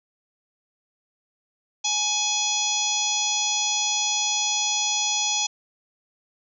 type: harmonic tone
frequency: 840 Hz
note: G#5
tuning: 19 cents sharp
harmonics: 1 / 3 / 4 / 5 / 6 / 7 / 8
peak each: -31 / -32 / -27 / -33 / -32 / -27 / -28 dBFS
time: 1.84-5.47 s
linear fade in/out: 10 ms
effects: none